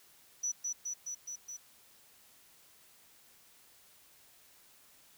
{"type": "tone with echo", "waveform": "sine", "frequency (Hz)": 5920, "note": "F#8", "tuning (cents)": 0, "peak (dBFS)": -31, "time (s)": [0.43, 0.52], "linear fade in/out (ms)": 10, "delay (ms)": 210, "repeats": 5, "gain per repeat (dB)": -2, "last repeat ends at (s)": 1.57, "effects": ["white hiss -62 dBFS RMS until 5.17 s"]}